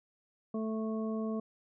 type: harmonic tone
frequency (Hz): 220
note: A3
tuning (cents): 0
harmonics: 1 / 2 / 3 / 5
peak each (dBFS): -33 / -39 / -43 / -47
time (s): 0.54-1.4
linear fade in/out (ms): 5
effects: none